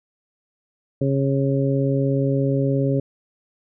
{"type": "harmonic tone", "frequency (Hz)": 137, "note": "C#3", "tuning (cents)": -20, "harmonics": [1, 2, 3, 4], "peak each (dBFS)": [-20, -23, -25, -26], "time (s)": [1.01, 3], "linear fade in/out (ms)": 5, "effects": []}